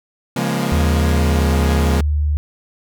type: chord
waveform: sawtooth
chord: Bb minor seventh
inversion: first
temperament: equal with one note detuned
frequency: 138.59 / 174.61 / 207.7 / 236.9 Hz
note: Db3 / F3 / Ab3 / Bb3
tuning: 0 / 0 / 0 / +28 cents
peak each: -19 dBFS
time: 0.36-2.01 s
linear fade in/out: 5 ms
type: tone with pitch glide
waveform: sine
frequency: 77.78 to 74.4 Hz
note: D#2 to D2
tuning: 0 to +23 cents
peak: -14 dBFS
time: 0.72-2.37 s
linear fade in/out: 0 ms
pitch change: -77 cents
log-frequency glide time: 1.05-1.56 s
effects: none